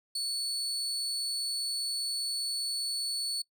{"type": "tone", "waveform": "35% pulse", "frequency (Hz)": 4435, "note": "C#8", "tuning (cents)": 0, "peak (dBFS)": -29, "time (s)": [0.15, 3.42], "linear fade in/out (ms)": 5, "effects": ["noise-tail reverb RT60 0.1 s tail -23 dB re dry"]}